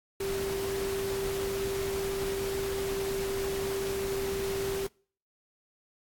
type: tone in noise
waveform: sine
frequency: 390.9 Hz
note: G4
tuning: 5 cents flat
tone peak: -30 dBFS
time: 0.2-4.87 s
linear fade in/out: 5 ms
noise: pink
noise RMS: -38 dBFS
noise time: 0.2-4.87 s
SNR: +5 dB
effects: noise-tail reverb RT60 0.5 s tail -26 dB re dry + AAC 64 kbps